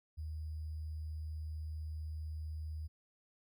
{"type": "tone with sample-and-hold", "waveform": "sine", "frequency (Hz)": 77.78, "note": "D#2", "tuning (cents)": 0, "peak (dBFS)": -39, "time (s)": [0.17, 2.88], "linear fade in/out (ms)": 20, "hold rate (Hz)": 4900, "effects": []}